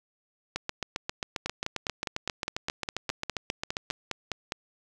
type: two click trains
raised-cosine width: 0.2 ms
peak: -13 / -13 dBFS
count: 16 / 26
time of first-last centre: 1.46-4.521 / 0.56-3.902 s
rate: 4.9 / 7.48 Hz
effects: none